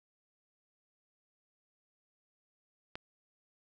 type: click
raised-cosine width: 0.3 ms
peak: -24 dBFS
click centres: 2.955 s
effects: none